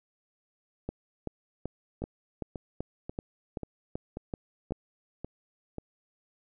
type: two click trains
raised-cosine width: 2 ms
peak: -20 / -23 dBFS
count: 11 / 8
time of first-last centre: 0.89-4.721 / 2.02-5.783 s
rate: 2.61 / 1.86 Hz
effects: none